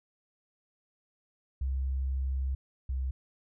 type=tone pair in turn; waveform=sine; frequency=66.3 / 65.31 Hz; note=C2 / C2; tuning=+23 / -3 cents; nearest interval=unison; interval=26 cents; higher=first; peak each=-28 / -29 dBFS; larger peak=first; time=1.61-2.55 / 2.89-3.11 s; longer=first; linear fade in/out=5 ms; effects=none